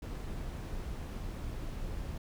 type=noise; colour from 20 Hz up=brown; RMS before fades=-39 dBFS; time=0.02-2.18 s; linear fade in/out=5 ms; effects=none